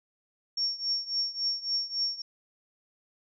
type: tone with tremolo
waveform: sine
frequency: 5500 Hz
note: F8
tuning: 27 cents flat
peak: -24 dBFS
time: 0.57-2.22 s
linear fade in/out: 5 ms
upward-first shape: triangle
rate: 3.6 Hz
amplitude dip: 90%
effects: none